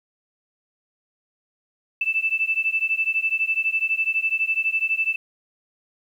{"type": "beating tone pair", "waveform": "sine", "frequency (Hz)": [2637, 2649], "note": ["E7", "E7"], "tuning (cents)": [0, 8], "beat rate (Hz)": 12, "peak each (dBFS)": -23, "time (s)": [2.01, 5.16], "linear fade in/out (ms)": 5, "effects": ["9-bit"]}